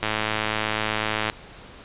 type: click train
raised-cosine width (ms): 0.3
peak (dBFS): -7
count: 138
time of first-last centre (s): 0.03-1.299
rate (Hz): 108
effects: pink hiss -44 dBFS RMS until 1.84 s + resampled to 8000 Hz